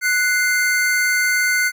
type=tone pair together; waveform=square; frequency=1481.1 / 2093 Hz; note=F#6 / C7; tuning=+1 / 0 cents; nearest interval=tritone; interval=599 cents; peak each=-19 dBFS; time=0.01-1.72 s; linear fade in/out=50 ms; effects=none